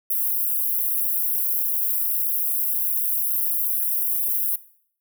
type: high-pass noise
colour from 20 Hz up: white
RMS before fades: -23 dBFS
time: 0.1-4.56 s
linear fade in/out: 5 ms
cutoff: 11000 Hz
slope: 48 dB/octave
effects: noise-tail reverb RT60 0.6 s tail -18 dB re dry